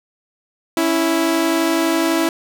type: tone pair together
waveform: sawtooth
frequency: 277.7 / 329.6 Hz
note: C#4 / E4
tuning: +3 / 0 cents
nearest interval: minor third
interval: 297 cents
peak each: -18 / -12 dBFS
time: 0.77-2.29 s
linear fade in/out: 2 ms
effects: none